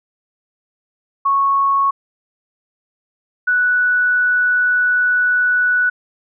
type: tone pair in turn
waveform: sine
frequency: 1104 / 1478.4 Hz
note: C#6 / F#6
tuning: -7 / -2 cents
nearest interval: perfect fourth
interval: 505 cents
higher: second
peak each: -12 dBFS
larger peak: neither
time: 1.25-1.91 / 3.47-5.9 s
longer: second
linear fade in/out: 10 ms
effects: none